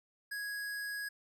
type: tone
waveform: square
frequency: 1661.2 Hz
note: G#6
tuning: in tune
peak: -38 dBFS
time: 0.31-1.09 s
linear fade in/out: 10 ms
effects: none